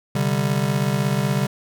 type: chord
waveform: square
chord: C suspended second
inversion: none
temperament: just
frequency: 130.81 / 147.16 / 196.22 Hz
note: C3 / D3 / G3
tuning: 0 / +4 / +2 cents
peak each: -24 dBFS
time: 0.15-1.47 s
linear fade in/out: 5 ms
effects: none